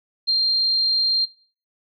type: tone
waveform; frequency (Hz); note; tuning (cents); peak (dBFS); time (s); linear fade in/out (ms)
sine; 4186; C8; 0; -16; 0.27-1.26; 20
effects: noise-tail reverb RT60 0.4 s tail -19 dB re dry